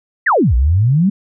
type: exponential two-way sweep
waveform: sine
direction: down then up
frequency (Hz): 2059 to 57 to 208.5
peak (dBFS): -9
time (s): 0.26-1.1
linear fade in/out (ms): 10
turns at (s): 0.55
effects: none